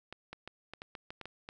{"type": "clicks", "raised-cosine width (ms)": 0.3, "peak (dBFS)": -27, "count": 10, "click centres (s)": [0.126, 0.33, 0.476, 0.736, 0.819, 0.952, 1.105, 1.213, 1.256, 1.489], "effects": []}